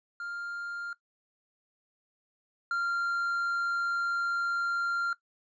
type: tone pair in turn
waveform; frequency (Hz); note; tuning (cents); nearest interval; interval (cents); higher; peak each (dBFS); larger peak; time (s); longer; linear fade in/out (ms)
triangle; 1399 / 1387.7; F6 / F6; +3 / -11; unison; 14; first; -33 / -25; second; 0.2-0.93 / 2.71-5.13; second; 2
effects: noise-tail reverb RT60 0.1 s tail -17 dB re dry + resampled to 16000 Hz